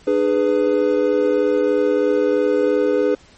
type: chord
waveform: triangle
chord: G# diminished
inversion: second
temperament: just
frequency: 299 / 415.3 / 498.4 Hz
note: D4 / G#4 / B4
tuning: +31 / 0 / +16 cents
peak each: -19 / -16 / -16 dBFS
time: 0.07-3.15 s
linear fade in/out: 5 ms
effects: pink hiss -49 dBFS RMS until 3.37 s + MP3 32 kbps